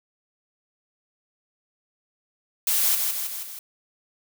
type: noise with echo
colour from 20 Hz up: blue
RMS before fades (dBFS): -22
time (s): 2.67-2.95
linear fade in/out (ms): 2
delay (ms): 160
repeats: 4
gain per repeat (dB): -4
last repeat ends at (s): 3.59
effects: none